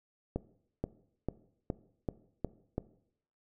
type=accelerating click train; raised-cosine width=2 ms; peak=-19 dBFS; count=7; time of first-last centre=0.36-2.781 s; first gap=480 ms; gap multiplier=0.93; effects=noise-tail reverb RT60 0.7 s tail -18 dB re dry